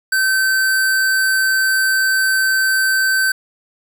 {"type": "tone", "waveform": "square", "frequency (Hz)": 1543, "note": "G6", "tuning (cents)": -28, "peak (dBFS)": -14, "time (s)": [0.12, 3.32], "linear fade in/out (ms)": 5, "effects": ["7-bit"]}